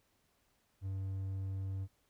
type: tone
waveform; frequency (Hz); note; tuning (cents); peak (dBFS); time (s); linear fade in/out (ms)
triangle; 96.2; G2; -32; -34; 0.81-1.88; 50
effects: pink hiss -75 dBFS RMS until 2.09 s